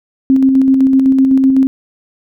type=tone with tremolo; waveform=sine; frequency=266.1 Hz; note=C4; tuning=29 cents sharp; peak=-5 dBFS; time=0.3-1.67 s; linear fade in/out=0 ms; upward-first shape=square; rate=7.9 Hz; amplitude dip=30%; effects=none